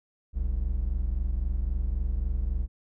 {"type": "tone pair together", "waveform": "triangle", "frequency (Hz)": [41.67, 65.41], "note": ["E1", "C2"], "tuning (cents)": [19, 0], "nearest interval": "minor sixth", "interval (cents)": 781, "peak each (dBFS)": -26, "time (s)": [0.33, 2.68], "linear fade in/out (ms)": 50, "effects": []}